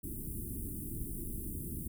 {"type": "band-stop noise", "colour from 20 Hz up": "pink", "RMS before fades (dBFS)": -40, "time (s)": [0.03, 1.88], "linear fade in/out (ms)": 10, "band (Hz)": [360, 9400], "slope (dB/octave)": 48, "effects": []}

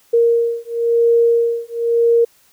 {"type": "beating tone pair", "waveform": "sine", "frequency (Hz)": [466.2, 467.17], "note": ["A#4", "A#4"], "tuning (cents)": [0, 4], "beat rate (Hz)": 0.97, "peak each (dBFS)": -15, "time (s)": [0.13, 2.25], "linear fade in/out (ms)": 10, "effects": ["white hiss -54 dBFS RMS until 2.52 s"]}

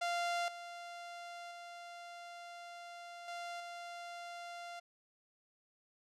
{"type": "tone with level steps", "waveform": "sawtooth", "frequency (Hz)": 694, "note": "F5", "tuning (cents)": -11, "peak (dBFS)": [-30, -42, -44, -38, -41], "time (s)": [0.01, 4.8], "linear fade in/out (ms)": 10, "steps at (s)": [0.48, 1.51, 3.28, 3.6], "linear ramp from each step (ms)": 2, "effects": ["low-pass 7000 Hz 12 dB/octave"]}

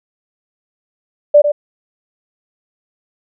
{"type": "tone with echo", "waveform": "sine", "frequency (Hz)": 587.3, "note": "D5", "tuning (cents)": 0, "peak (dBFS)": -3, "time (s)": [1.34, 1.42], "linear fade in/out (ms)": 10, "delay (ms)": 100, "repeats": 1, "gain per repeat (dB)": -8, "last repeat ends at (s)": 1.52, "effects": []}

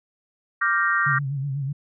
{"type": "chord", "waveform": "sine", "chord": "G minor seventh", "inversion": "second", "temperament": "equal", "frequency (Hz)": [1174.7, 1396.9, 1568, 1864.7], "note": ["D6", "F6", "G6", "Bb6"], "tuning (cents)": [0, 0, 0, 0], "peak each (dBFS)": -24, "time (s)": [0.61, 1.19], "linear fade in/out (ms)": 10}
{"type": "tone with vibrato", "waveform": "sine", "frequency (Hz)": 138.59, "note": "C#3", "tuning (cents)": 0, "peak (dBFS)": -24, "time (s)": [1.06, 1.73], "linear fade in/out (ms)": 10, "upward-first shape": "sine", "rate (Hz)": 8.1, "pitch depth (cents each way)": 77}
{"effects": []}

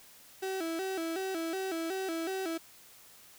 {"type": "tone with vibrato", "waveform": "35% pulse", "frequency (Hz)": 353.8, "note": "F4", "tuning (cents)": 23, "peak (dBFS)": -31, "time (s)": [0.42, 2.58], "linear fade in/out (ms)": 10, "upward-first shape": "square", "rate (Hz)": 2.7, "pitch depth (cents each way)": 130, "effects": ["white hiss -56 dBFS RMS until 3.38 s"]}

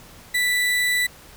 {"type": "tone", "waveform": "35% pulse", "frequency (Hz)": 1975.5, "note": "B6", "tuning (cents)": 0, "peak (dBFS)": -17, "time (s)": [0.34, 1.07], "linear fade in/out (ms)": 10, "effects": ["pink hiss -46 dBFS RMS until 1.36 s"]}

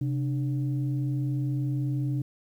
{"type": "tone pair together", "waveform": "sine", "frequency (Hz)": [132.61, 297.7], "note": ["C3", "D4"], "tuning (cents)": [24, 24], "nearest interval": "octave + major second", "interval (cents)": 1400, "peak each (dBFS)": [-25, -32], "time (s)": [0.01, 2.22], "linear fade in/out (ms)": 5, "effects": ["tanh soft clip ceiling -19 dBFS", "10-bit"]}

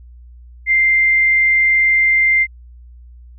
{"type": "tone", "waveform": "sine", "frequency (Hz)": 2093, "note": "C7", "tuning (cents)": 0, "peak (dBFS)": -10, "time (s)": [0.66, 2.47], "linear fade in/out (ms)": 50, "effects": ["added 60 Hz sine -37 dBFS peak until 3.38 s"]}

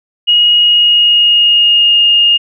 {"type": "tone with pitch glide", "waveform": "sine", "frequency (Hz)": [2884, 2839], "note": ["F#7", "F7"], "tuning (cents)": [-45, 28], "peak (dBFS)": -5, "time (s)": [0.27, 2.38], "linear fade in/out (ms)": 20, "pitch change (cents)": -27, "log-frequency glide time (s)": [0.55, 2.04], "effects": []}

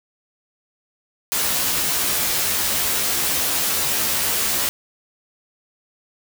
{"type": "noise with comb filter", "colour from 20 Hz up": "white", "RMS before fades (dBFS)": -21, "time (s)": [1.32, 4.69], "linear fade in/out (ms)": 0, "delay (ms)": 14, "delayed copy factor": 1, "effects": []}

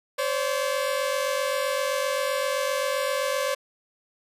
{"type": "tone pair together", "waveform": "sawtooth", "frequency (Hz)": [523.3, 571], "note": ["C5", "D5"], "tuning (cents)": [0, -49], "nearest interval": "major second", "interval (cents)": 151, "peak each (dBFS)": -23, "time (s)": [0.18, 3.55], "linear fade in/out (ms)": 10, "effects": ["resampled to 32000 Hz"]}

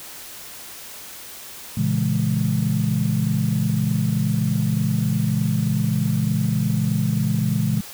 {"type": "chord", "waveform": "sine", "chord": "A# half-diminished seventh", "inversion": "none", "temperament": "just", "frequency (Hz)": [116.54, 139.85, 167.82, 209.8], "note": ["A#2", "C#3", "E3", "G#3"], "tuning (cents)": [0, 16, 31, 18], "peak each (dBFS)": -23, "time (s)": [1.77, 7.81], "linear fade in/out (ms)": 5, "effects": ["tanh soft clip ceiling -9 dBFS", "white hiss -38 dBFS RMS until 7.93 s"]}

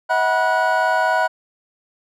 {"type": "tone cluster", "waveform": "triangle", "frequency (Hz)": [641, 745, 975, 1470], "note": ["E5", "F#5", "B5", "F#6"], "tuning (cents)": [-49, 12, -23, -12], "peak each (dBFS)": -19, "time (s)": [0.09, 1.28], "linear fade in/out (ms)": 20, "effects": []}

